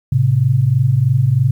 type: tone pair together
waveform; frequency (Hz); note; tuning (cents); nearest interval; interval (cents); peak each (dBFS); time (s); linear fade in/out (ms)
sine; 110 / 133.14; A2 / C3; 0 / +31; minor third; 331; -15 / -12; 0.12-1.51; 5
effects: 8-bit